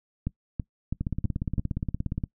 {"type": "two click trains", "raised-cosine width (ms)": 5, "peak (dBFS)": [-15, -16], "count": [5, 22], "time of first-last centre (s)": [[0.27, 1.581], [1.01, 2.238]], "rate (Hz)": [3.05, 17.1], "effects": ["noise-tail reverb RT60 0.1 s tail -22 dB re dry"]}